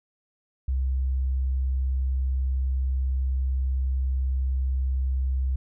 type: tone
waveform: sine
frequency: 65.41 Hz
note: C2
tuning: in tune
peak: -22 dBFS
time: 0.68-5.56 s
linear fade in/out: 5 ms
effects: none